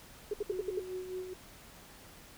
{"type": "tone bursts", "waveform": "sine", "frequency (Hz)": 415.3, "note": "G#4", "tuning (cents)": 0, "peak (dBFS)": -30, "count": 6, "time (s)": [0.31, 0.797], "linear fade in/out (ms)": 5, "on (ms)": 27, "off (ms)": 65}
{"type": "tone with tremolo", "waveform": "sine", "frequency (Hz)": 369.3, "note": "F#4", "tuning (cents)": -3, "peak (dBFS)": -35, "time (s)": [0.49, 1.34], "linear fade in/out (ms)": 10, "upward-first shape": "sine", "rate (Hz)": 4.8, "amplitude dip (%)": 55}
{"effects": ["pink hiss -54 dBFS RMS until 2.37 s"]}